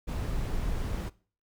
brown noise, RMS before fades -31 dBFS, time 0.07-1.1 s, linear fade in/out 20 ms, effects noise-tail reverb RT60 0.4 s tail -20 dB re dry

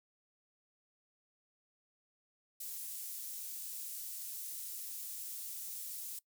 pink high-pass noise, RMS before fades -44 dBFS, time 2.6-6.19 s, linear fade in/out 5 ms, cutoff 9900 Hz, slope 12 dB/octave, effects noise-tail reverb RT60 0.1 s tail -21 dB re dry

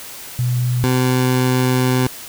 sine / 20% pulse tone pair in turn, 123.47 / 127.53 Hz, B2 / C3, 0 / -44 cents, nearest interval minor second, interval 56 cents, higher second, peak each -15 / -9 dBFS, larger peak second, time 0.39-0.84 / 0.84-2.07 s, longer second, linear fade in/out 0 ms, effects white hiss -34 dBFS RMS until 2.28 s

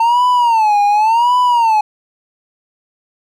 triangle tone with vibrato, 901 Hz, A5, 41 cents sharp, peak -7 dBFS, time 0-1.81 s, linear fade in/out 5 ms, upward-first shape sine, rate 0.9 Hz, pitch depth 170 cents each way, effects none

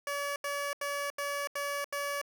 15% pulse tone bursts, 570 Hz, C#5, 48 cents sharp, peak -26 dBFS, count 6, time 0.07-2.215 s, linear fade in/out 2 ms, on 290 ms, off 81 ms, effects none

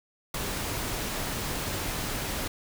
pink noise with ADSR envelope, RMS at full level -29 dBFS, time 0.34-2.48 s, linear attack 4 ms, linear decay 8 ms, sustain -3 dB, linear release 7 ms, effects none

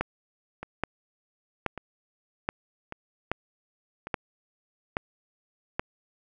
two click trains, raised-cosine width 0.5 ms, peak -11 / -21 dBFS, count 8 / 4, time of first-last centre 0.01-5.795 / 0.63-4.07 s, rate 1.21 / 0.872 Hz, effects none

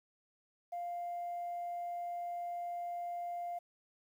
sine tone, 698.5 Hz, F5, in tune, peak -36 dBFS, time 0.72-3.59 s, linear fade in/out 10 ms, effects tanh soft clip ceiling -34 dBFS + 11-bit

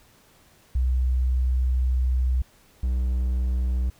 sine / triangle tone pair in turn, 63.3 / 62.5 Hz, B1 / B1, +43 / +21 cents, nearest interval unison, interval 22 cents, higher first, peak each -19 dBFS, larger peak neither, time 0.75-2.42 / 2.83-3.9 s, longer first, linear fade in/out 5 ms, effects pink hiss -57 dBFS RMS until 3.99 s

